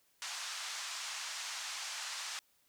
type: band-pass noise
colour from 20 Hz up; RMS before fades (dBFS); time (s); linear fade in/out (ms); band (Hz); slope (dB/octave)
white; -42; 0.22-2.39; 0; 830 to 7100; 24
effects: white hiss -72 dBFS RMS until 2.68 s